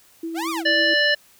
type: tone with tremolo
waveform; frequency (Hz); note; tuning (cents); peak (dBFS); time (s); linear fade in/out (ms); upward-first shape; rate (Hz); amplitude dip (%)
sine; 329.1; E4; -3; -25; 0.23-0.94; 5; sine; 9.1; 30
type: linear two-way sweep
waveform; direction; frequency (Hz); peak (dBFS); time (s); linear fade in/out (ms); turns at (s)
sawtooth; up then down; 610 to 1244.5 to 610; -22; 0.34-0.64; 50; 0.5
type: harmonic tone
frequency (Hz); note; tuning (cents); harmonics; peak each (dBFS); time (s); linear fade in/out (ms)
587.3; D5; 0; 1 / 3 / 5 / 7 / 9; -23 / -18 / -23 / -26 / -29; 0.65-1.15; 10
effects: white hiss -54 dBFS RMS until 1.39 s